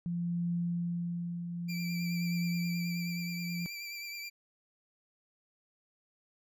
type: tone with tremolo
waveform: sine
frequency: 172.6 Hz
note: F3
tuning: 20 cents flat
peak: -29 dBFS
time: 0.06-3.66 s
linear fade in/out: 0 ms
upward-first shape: triangle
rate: 0.53 Hz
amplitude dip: 55%
type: tone with vibrato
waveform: 25% pulse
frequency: 2349 Hz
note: D7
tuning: in tune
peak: -36 dBFS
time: 1.68-4.3 s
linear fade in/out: 20 ms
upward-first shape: sine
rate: 9.4 Hz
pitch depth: 31 cents each way
effects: none